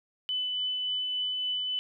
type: tone with tremolo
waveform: sine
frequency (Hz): 3001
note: F#7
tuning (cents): +24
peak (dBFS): -27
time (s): 0.29-1.79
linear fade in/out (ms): 0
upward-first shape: triangle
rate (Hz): 3.5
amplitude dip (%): 25
effects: none